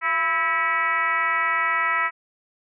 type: tone with frequency modulation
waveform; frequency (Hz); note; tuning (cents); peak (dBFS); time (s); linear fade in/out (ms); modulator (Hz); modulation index
sine; 1624; G#6; -39; -19; 0.01-2.11; 50; 315; 2
effects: none